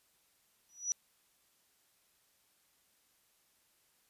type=tone with exponential growth; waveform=sine; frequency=5870 Hz; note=F#8; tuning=15 cents flat; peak=-27 dBFS; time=0.69-0.92 s; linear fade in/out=0 ms; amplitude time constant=48 ms; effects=white hiss -72 dBFS RMS until 4.09 s + resampled to 32000 Hz